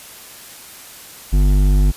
triangle tone with hard clipping, 49 Hz, G1, in tune, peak -12 dBFS, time 1.32-1.92 s, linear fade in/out 20 ms, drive 15 dB, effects white hiss -38 dBFS RMS until 1.96 s + resampled to 32000 Hz

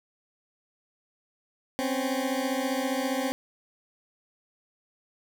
20% pulse beating tone pair, 258.3 / 273.3 Hz, C4 / C#4, -22 / -24 cents, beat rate 15 Hz, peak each -24 / -25 dBFS, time 1.79-3.32 s, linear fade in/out 0 ms, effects none

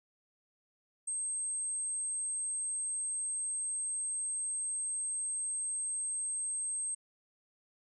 sine tone, 8372 Hz, C9, in tune, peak -33 dBFS, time 1.07-6.95 s, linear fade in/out 10 ms, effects none

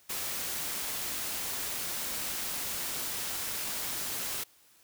white noise, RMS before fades -35 dBFS, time 0.09-4.44 s, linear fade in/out 10 ms, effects white hiss -62 dBFS RMS until 4.83 s

